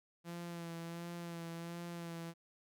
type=tone with vibrato; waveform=sawtooth; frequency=169.6 Hz; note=E3; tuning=50 cents sharp; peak=-39 dBFS; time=0.24-2.34 s; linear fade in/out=50 ms; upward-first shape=sine; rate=1.4 Hz; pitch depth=27 cents each way; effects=none